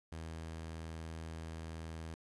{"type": "tone", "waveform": "sawtooth", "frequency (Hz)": 81, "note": "E2", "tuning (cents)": -30, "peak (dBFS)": -39, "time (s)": [0.12, 2.14], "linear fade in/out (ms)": 0, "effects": ["resampled to 24000 Hz", "11-bit"]}